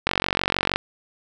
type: click train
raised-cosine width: 0.3 ms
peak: -3 dBFS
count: 33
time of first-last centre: 0.07-0.76 s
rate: 46.4 Hz
effects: none